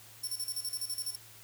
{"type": "tone with tremolo", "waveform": "5% pulse", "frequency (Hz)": 5430, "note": "F8", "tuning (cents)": -50, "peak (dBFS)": -27, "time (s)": [0.23, 1.16], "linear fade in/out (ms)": 10, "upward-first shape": "square", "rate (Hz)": 12, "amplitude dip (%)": 75, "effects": ["added 110 Hz sine -60 dBFS peak until 1.43 s", "white hiss -54 dBFS RMS until 1.43 s"]}